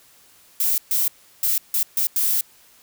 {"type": "noise bursts at uneven times", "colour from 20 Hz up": "violet", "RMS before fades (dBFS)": -20, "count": 6, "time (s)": [[0.6, 0.78], [0.91, 1.08], [1.43, 1.58], [1.74, 1.83], [1.97, 2.07], [2.16, 2.41]], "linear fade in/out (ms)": 2, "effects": ["white hiss -53 dBFS RMS until 2.82 s"]}